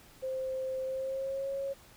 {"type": "tone with pitch glide", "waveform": "sine", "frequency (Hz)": [523.3, 548.7], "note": ["C5", "C#5"], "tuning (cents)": [0, -18], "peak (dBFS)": -32, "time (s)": [0.22, 1.74], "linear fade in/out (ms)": 20, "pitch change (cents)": 82, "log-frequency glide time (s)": [0.85, 1.52], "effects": ["pink hiss -57 dBFS RMS until 1.96 s"]}